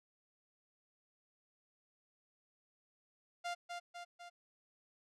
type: tone with echo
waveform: sawtooth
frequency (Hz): 698.5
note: F5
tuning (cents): 0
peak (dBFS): -34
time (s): 3.44-3.55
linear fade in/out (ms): 20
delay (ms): 250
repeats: 3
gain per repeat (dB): -4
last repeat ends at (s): 4.3
effects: low-pass 7000 Hz 12 dB/octave